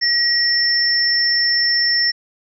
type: tone pair together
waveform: sine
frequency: 1903 / 5382 Hz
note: A#6 / E8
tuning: +35 / +35 cents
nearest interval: octave + tritone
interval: 1800 cents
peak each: -19 / -15 dBFS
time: 0.01-2.12 s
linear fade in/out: 20 ms
effects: none